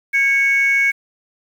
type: tone pair together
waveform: sine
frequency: 1633.5 / 2217 Hz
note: G#6 / C#7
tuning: -29 / 0 cents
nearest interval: perfect fourth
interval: 529 cents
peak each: -19 / -12 dBFS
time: 0.13-0.92 s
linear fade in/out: 20 ms
effects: tanh soft clip ceiling -8 dBFS + 7-bit